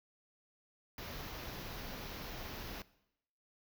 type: band-stop noise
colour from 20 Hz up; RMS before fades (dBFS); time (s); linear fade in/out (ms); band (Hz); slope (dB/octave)
pink; -45; 0.98-2.82; 2; 6100 to 12000; 48
effects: noise-tail reverb RT60 0.8 s tail -19 dB re dry